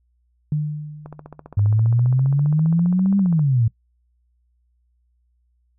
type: tone with exponential decay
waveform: sine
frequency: 150.4 Hz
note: D3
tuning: 42 cents sharp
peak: -16 dBFS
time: 0.52-1.54 s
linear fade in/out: 2 ms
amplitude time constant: 220 ms
type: click train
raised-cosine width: 1 ms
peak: -23 dBFS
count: 36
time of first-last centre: 1.06-3.393 s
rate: 15 Hz
type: exponential two-way sweep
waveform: sine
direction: up then down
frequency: 100.2 to 200.8 to 108.6 Hz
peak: -14 dBFS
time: 1.57-3.68 s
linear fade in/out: 5 ms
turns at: 3.18 s
effects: noise-tail reverb RT60 0.1 s tail -20 dB re dry + added 60 Hz sine -61 dBFS peak until 5.78 s